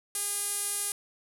sawtooth tone with band-pass filter, 406.8 Hz, G#4, 36 cents flat, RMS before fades -32 dBFS, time 0.15-0.92 s, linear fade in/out 2 ms, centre 10000 Hz, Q 3.5, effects none

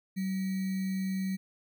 sine tone with sample-and-hold, 190 Hz, F#3, 46 cents sharp, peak -29 dBFS, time 0.16-1.37 s, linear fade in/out 20 ms, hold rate 2100 Hz, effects none

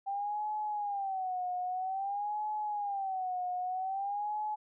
sine tone with vibrato, 784 Hz, G5, in tune, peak -32 dBFS, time 0.06-4.56 s, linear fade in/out 20 ms, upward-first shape sine, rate 0.51 Hz, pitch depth 140 cents each way, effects none

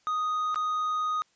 triangle tone with dropouts, 1244.5 Hz, D#6, in tune, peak -24 dBFS, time 0.07-1.22 s, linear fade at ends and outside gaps 0 ms, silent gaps 0.545-0.558 s, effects white hiss -67 dBFS RMS until 1.35 s + resampled to 16000 Hz

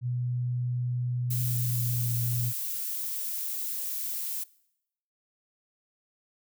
sine tone with pitch glide, 123.2 to 119.83 Hz, B2 to A#2, -4 to +48 cents, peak -27 dBFS, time 0.01-2.53 s, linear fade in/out 50 ms, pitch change -48 cents, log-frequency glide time 1.19-2.17 s
violet noise, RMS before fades -33 dBFS, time 1.3-4.44 s, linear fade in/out 10 ms
effects noise-tail reverb RT60 0.8 s tail -22 dB re dry

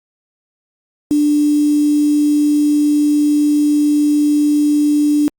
sine tone with quantisation, 295.5 Hz, D4, 11 cents sharp, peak -10 dBFS, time 1.11-5.28 s, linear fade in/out 0 ms, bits 5, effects Opus 32 kbps

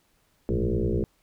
sine tone with frequency modulation, 149.2 Hz, D3, 28 cents sharp, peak -22 dBFS, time 0.49-1.04 s, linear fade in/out 0 ms, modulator 61.6 Hz, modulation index 5, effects pink hiss -67 dBFS RMS until 1.22 s

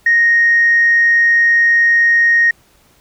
sine tone, 1864.7 Hz, A#6, in tune, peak -7 dBFS, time 0.06-2.51 s, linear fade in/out 5 ms, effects tanh soft clip ceiling -3 dBFS + pink hiss -52 dBFS RMS until 3 s

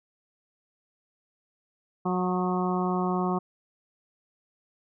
harmonic tone with a mistuned harmonic, 182.4 Hz, F#3, 24 cents flat, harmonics 1 / 2 / 3 / 4 / 5 / 6 / 7, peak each -27 / -30 / -41 / -32 / -36 / -33 / -39 dBFS, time 2.05-3.39 s, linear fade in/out 10 ms, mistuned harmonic 7, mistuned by -29 cents, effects none

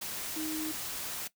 sine tone in noise, 312.5 Hz, D#4, 8 cents sharp, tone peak -34 dBFS, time 0.36-0.72 s, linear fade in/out 10 ms, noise white, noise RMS -38 dBFS, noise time 0.01-1.28 s, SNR +1 dB, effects noise-tail reverb RT60 0.1 s tail -18 dB re dry

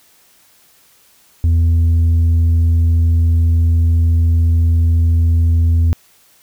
sine tone with tanh clipping, 83 Hz, E2, 12 cents sharp, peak -10 dBFS, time 1.44-5.93 s, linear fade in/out 0 ms, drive 3 dB, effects white hiss -51 dBFS RMS until 6.42 s

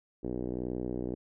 5% pulse tone with low-pass filter, 61.74 Hz, B1, in tune, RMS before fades -35 dBFS, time 0.23-1.15 s, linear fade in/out 10 ms, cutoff 360 Hz, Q 2, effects none

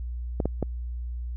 clicks, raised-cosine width 2 ms, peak -12 dBFS, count 3, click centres 0.402 / 0.456 / 0.627 s, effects added 60 Hz sine -30 dBFS peak until 1.36 s

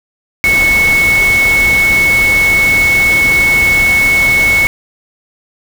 sine tone in noise, 2205 Hz, C#7, 10 cents flat, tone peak -7 dBFS, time 0.44-4.67 s, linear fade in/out 0 ms, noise pink, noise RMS -19 dBFS, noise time 0.44-4.67 s, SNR +9 dB, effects none

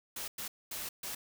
white noise bursts at uneven times, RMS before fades -40 dBFS, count 4, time 0.16-0.28 / 0.38-0.48 / 0.71-0.89 / 1.03-1.15 s, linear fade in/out 5 ms, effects none

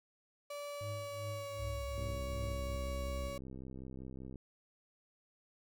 35% pulse tone with pitch glide, 578 to 562.2 Hz, D5 to C#5, -28 to +24 cents, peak -40 dBFS, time 0.5-3.38 s, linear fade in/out 5 ms, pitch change -48 cents, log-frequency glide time 0.66-1.53 s
triangle tone with tremolo, 103.83 Hz, G#2, in tune, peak -37 dBFS, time 0.81-2.76 s, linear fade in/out 0 ms, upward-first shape triangle, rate 2.6 Hz, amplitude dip 90%
sine tone with vibrato, 65.41 Hz, C2, in tune, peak -40 dBFS, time 1.57-3.31 s, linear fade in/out 50 ms, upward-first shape sine, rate 10 Hz, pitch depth 130 cents each way
click train, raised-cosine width 3 ms, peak -35 dBFS, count 156, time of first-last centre 1.98-4.357 s, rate 65.2 Hz
effects none

